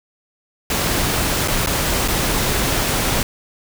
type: noise with dropouts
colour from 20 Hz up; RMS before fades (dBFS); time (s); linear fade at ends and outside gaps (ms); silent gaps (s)
pink; -19; 0.7-3.23; 2; 1.477-1.482 / 1.662-1.671 / 2.078-2.083
effects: none